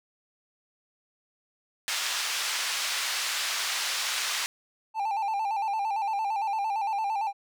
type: band-pass noise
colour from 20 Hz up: white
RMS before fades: -30 dBFS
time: 1.88-4.46 s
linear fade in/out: 0 ms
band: 1100 to 5400 Hz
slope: 12 dB/octave
type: tone with vibrato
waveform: triangle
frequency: 840 Hz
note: G#5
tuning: 19 cents sharp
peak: -24 dBFS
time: 4.94-7.33 s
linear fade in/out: 50 ms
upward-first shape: square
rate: 8.8 Hz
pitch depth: 85 cents each way
effects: none